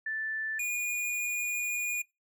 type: tone pair in turn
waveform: sine / square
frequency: 1760 / 2442 Hz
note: A6 / D#7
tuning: 0 / -33 cents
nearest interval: tritone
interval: 567 cents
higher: second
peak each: -31 / -30 dBFS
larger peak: second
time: 0.06-0.59 / 0.59-2.02 s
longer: second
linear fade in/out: 5 ms
effects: noise-tail reverb RT60 0.2 s tail -21 dB re dry